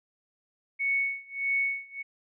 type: tone with tremolo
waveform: sine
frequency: 2217 Hz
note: C#7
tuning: in tune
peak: -23 dBFS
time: 0.79-2.03 s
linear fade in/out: 20 ms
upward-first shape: sine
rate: 1.6 Hz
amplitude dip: 95%
effects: none